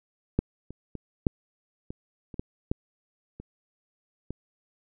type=clicks; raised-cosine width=3 ms; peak=-9 / -27 / -23 / -8 / -23 / -28 / -17 / -12 / -27 / -21 dBFS; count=10; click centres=0.39 / 0.706 / 0.953 / 1.268 / 1.905 / 2.342 / 2.395 / 2.715 / 3.4 / 4.306 s; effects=none